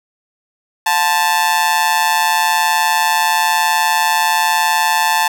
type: tone with amplitude modulation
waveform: sawtooth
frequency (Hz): 880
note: A5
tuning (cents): 0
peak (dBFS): -5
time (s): 0.86-5.28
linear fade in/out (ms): 5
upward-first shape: sine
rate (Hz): 161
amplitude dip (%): 75
effects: none